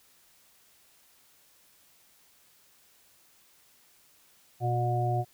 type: harmonic tone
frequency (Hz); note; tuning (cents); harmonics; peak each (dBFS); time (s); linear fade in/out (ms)
120.8; B2; -38; 1 / 3 / 5 / 6; -27 / -35 / -38 / -30; 4.6-5.25; 50
effects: white hiss -62 dBFS RMS until 5.33 s